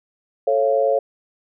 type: chord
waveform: sine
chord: A augmented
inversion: none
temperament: just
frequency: 440 / 550 / 687.5 Hz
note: A4 / C#5 / E#5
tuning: 0 / -14 / -27 cents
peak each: -21 / -17 / -22 dBFS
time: 0.47-0.99 s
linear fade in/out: 5 ms
effects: none